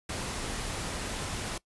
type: noise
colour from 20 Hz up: pink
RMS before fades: -35 dBFS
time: 0.09-1.58 s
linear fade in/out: 5 ms
effects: noise-tail reverb RT60 0.1 s tail -21 dB re dry + resampled to 24000 Hz